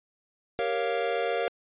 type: chord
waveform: square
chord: G half-diminished seventh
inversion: none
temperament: equal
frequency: 392 / 466.2 / 554.4 / 698.5 Hz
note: G4 / Bb4 / Db5 / F5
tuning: 0 / 0 / 0 / 0 cents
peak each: -36 / -30 / -33 / -32 dBFS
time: 0.59-1.48 s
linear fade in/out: 0 ms
effects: resampled to 8000 Hz